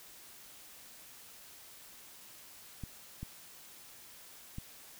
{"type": "clicks", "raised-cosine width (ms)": 5, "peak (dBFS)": -28, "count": 3, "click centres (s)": [2.837, 3.23, 4.584], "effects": ["white hiss -54 dBFS RMS until 4.99 s"]}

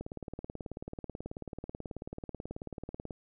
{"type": "click train", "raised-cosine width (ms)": 2, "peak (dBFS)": -26, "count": 58, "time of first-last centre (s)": [0.01, 3.108], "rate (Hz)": 18.4, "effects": []}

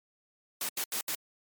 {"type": "noise bursts at uneven times", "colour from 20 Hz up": "white", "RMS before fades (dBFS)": -33, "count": 4, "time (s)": [[0.61, 0.69], [0.77, 0.84], [0.92, 1.01], [1.08, 1.15]], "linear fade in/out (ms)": 2, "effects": ["high-pass 200 Hz 12 dB/octave", "MP3 96 kbps"]}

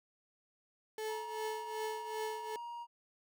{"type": "tone with tremolo", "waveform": "35% pulse", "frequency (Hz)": 434.8, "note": "A4", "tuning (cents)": -21, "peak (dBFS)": -34, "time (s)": [0.98, 2.56], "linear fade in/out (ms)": 2, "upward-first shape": "triangle", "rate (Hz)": 2.6, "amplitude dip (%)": 80}
{"type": "tone", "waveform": "triangle", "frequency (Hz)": 946, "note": "A#5", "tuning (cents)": 25, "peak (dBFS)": -40, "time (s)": [1.07, 2.87], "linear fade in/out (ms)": 50}
{"effects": []}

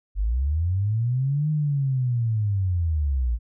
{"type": "linear two-way sweep", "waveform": "sine", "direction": "up then down", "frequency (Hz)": [45.35, 154.7, 54.8], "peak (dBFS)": -20, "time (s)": [0.15, 3.39], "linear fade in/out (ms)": 50, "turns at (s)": 1.5, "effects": []}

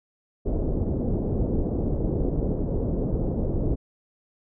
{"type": "low-pass noise", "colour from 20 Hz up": "pink", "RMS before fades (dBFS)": -25, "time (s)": [0.45, 3.76], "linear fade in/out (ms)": 20, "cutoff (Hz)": 510, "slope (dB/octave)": 24, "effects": []}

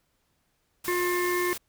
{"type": "noise", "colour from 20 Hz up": "white", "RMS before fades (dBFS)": -36, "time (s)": [0.84, 1.58], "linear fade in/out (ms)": 10}
{"type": "harmonic tone", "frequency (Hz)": 355.5, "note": "F4", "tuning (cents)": 31, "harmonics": [1, 3, 5, 6], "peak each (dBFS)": [-26, -31, -33, -34], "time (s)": [0.88, 1.53], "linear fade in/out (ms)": 0}
{"effects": ["pink hiss -72 dBFS RMS until 1.68 s"]}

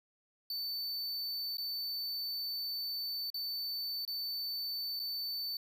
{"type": "tone with dropouts", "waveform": "square", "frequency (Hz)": 4528, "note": "C#8", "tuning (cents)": 36, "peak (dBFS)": -36, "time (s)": [0.5, 5.57], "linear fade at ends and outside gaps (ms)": 2, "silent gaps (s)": [[1.571, 1.582], [3.302, 3.343], [4.051, 4.077], [4.994, 4.998]], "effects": []}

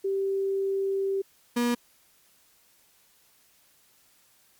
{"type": "tone pair in turn", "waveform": ["sine", "35% pulse"], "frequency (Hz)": [390, 240.3], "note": ["G4", "B3"], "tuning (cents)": [-9, -47], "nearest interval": "minor sixth", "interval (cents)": 838, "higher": "first", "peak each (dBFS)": [-24, -21], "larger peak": "second", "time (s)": [[0.04, 1.22], [1.56, 1.75]], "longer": "first", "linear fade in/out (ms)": 10, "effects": ["white hiss -62 dBFS RMS until 4.59 s", "MP3 96 kbps"]}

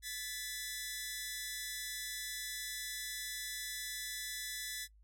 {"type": "tone pair together", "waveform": "10% pulse", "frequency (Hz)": [1731.5, 1986], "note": ["A6", "B6"], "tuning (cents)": [-28, 9], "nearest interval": "major second", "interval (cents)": 237, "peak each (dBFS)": [-34, -34], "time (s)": [0.02, 4.88], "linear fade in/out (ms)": 50, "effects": ["noise-tail reverb RT60 0.1 s tail -19 dB re dry", "added 52 Hz sine -60 dBFS peak until 5.03 s"]}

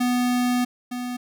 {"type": "tone pair in turn", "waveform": "square", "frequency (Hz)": [246.9, 246.9], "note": ["B3", "B3"], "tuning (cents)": [0, 0], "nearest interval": "unison", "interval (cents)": 0, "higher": "neither", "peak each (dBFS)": [-20, -28], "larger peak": "first", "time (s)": [[0, 0.65], [0.91, 1.17]], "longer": "first", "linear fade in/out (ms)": 10, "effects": []}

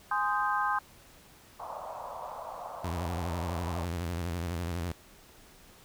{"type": "chord", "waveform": "sine", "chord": "Ab major seventh", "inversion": "none", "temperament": "equal with one note detuned", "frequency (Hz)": [830.6, 1039.9, 1244.5, 1568], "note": ["Ab5", "C6", "Eb6", "G6"], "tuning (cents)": [0, -11, 0, 0], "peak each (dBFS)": [-32, -31, -32, -33], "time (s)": [0.11, 0.79], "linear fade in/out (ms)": 5}
{"type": "band-pass noise", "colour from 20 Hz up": "white", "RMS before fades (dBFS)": -41, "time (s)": [1.59, 3.86], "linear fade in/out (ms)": 10, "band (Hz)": [550, 1100], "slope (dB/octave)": 48}
{"type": "tone with vibrato", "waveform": "sawtooth", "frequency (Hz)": 85.9, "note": "F2", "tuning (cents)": -28, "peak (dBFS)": -28, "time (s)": [2.84, 4.92], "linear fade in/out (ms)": 5, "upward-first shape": "square", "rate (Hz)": 12, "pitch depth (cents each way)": 83}
{"effects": ["pink hiss -56 dBFS RMS until 5.84 s"]}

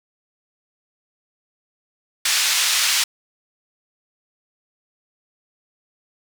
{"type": "band-pass noise", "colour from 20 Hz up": "white", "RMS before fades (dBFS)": -19, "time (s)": [2.25, 3.04], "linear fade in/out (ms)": 5, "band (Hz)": [1600, 6400], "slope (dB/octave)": 12, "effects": []}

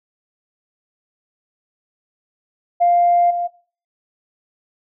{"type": "tone with level steps", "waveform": "sine", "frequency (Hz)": 698.5, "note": "F5", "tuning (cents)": 0, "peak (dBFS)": [-10, -18], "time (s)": [2.8, 3.48], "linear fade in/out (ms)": 20, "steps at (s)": 3.3, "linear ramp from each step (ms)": 10, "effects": ["noise-tail reverb RT60 0.4 s tail -18 dB re dry", "tanh soft clip ceiling -6 dBFS"]}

